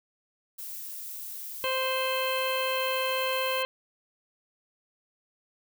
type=noise; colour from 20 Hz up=violet; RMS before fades=-39 dBFS; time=0.58-3.63 s; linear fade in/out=10 ms
type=harmonic tone; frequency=522 Hz; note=C5; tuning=4 cents flat; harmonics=1 / 2 / 3 / 4 / 5 / 6 / 8; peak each=-30 / -32 / -38 / -39 / -34 / -35 / -42 dBFS; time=1.64-3.65 s; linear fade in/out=0 ms
effects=none